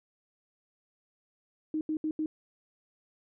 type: tone bursts at uneven times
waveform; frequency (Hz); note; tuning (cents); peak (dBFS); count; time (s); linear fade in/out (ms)
sine; 311.1; D#4; 0; -28; 4; 1.74-1.81 / 1.89-1.97 / 2.04-2.11 / 2.19-2.26; 2
effects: none